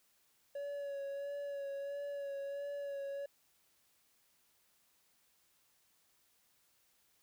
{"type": "tone with vibrato", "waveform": "triangle", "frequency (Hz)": 563, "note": "C#5", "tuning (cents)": 27, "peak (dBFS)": -37, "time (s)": [0.55, 3.26], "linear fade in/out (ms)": 5, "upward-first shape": "sine", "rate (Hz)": 1.5, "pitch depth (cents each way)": 25, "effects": ["white hiss -73 dBFS RMS until 7.22 s"]}